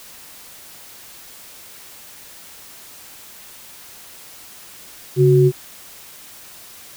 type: tone pair together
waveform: sine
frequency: 138.59 / 370 Hz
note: C#3 / F#4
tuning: 0 / 0 cents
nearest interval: octave + perfect fourth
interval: 1700 cents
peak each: -12 dBFS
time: 5.16-5.52 s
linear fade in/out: 50 ms
effects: white hiss -41 dBFS RMS until 6.96 s